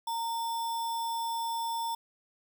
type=tone with sample-and-hold; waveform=sine; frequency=920 Hz; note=A#5; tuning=23 cents flat; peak=-30 dBFS; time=0.07-1.95 s; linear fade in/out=5 ms; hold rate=4410 Hz; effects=none